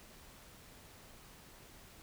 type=silence; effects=pink hiss -57 dBFS RMS until 2.02 s